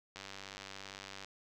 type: click train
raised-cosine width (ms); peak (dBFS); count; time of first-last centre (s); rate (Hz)
0.2; -28; 107; 0.16-1.246; 97.6
effects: none